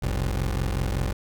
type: tone pair together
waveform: 20% pulse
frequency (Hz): 45.34 / 65.41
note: F#1 / C2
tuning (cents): -34 / 0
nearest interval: tritone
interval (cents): 634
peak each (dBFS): -21 / -23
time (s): 0.02-1.13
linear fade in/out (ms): 10
effects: none